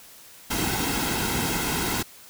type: noise with comb filter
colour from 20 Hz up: pink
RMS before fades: -26 dBFS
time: 0.5-2.03 s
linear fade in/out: 10 ms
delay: 1.7 ms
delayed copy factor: -0.65
effects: white hiss -48 dBFS RMS until 2.29 s